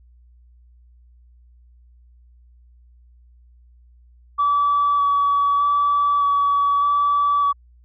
sine tone with vibrato, 1145 Hz, D6, 44 cents flat, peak -14 dBFS, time 4.38-7.53 s, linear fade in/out 20 ms, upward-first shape square, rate 0.82 Hz, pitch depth 10 cents each way, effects tanh soft clip ceiling -11 dBFS + added 60 Hz sine -48 dBFS peak until 7.84 s

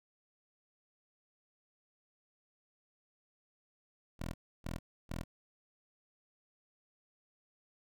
10% pulse tone bursts, 41.58 Hz, E1, 16 cents sharp, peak -30 dBFS, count 3, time 4.19-5.24 s, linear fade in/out 20 ms, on 150 ms, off 300 ms, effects none

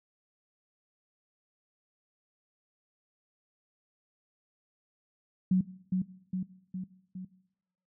sine tone with echo, 185 Hz, F#3, in tune, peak -21 dBFS, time 5.51-5.61 s, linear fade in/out 5 ms, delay 410 ms, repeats 4, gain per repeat -4 dB, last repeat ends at 7.25 s, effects noise-tail reverb RT60 0.9 s tail -20 dB re dry

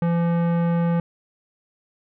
sine tone with tanh clipping, 170 Hz, F3, 46 cents flat, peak -20 dBFS, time 0.02-1 s, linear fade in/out 2 ms, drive 17 dB, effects none

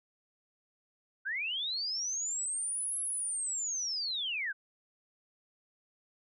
sine linear two-way sweep, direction up then down, 1480 to 11000 to 1480 Hz, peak -32 dBFS, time 1.25-4.53 s, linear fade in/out 20 ms, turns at 3 s, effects none

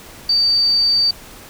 sine tone, 4615 Hz, D8, 31 cents flat, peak -12 dBFS, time 0.29-1.11 s, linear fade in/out 5 ms, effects pink hiss -39 dBFS RMS until 1.49 s

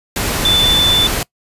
sine tone in noise, 3515 Hz, A7, 2 cents flat, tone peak -10 dBFS, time 0.45-1.07 s, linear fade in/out 2 ms, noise pink, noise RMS -18 dBFS, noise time 0.16-1.23 s, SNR +5 dB, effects noise-tail reverb RT60 0.1 s tail -23 dB re dry + resampled to 32000 Hz

